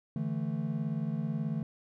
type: chord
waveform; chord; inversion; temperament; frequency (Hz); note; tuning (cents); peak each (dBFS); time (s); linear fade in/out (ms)
triangle; D suspended second; none; just; 146.83 / 165.19 / 220.2; D3 / E3 / A3; 0 / +4 / +2; -33; 0.16-1.63; 2
effects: none